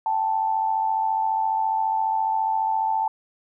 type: tone pair together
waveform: sine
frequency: 784 / 878.6 Hz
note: G5 / A5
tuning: 0 / -3 cents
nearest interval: major second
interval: 197 cents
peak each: -27 / -21 dBFS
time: 0.06-3.08 s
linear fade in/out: 2 ms
effects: none